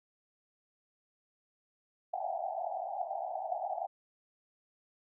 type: band-pass noise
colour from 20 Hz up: pink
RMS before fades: -37 dBFS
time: 2.13-3.87 s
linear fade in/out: 10 ms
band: 650 to 810 Hz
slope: 96 dB/octave
effects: none